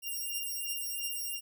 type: beating tone pair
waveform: 5% pulse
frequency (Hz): 2794 / 2796.9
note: F7 / F7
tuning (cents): 0 / +2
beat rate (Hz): 2.9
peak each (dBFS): -28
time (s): 0.02-1.41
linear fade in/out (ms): 50
effects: none